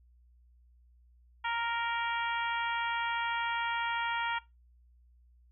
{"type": "harmonic tone", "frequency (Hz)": 466.2, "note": "A#4", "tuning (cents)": 0, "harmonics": [2, 3, 4, 5, 6, 7], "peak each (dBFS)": [-33, -37, -39, -41, -43, -44], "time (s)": [1.44, 4.39], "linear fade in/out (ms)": 10, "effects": ["noise-tail reverb RT60 0.2 s tail -19 dB re dry", "added 60 Hz sine -59 dBFS peak until 5.51 s"]}